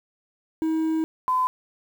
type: tone pair in turn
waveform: triangle / sine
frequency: 319.3 / 1017.2 Hz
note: D#4 / C6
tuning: +45 / -49 cents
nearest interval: octave + minor sixth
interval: 2006 cents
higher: second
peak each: -19 / -19 dBFS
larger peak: neither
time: 0.62-1.04 / 1.28-1.47 s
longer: first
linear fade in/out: 0 ms
effects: 8-bit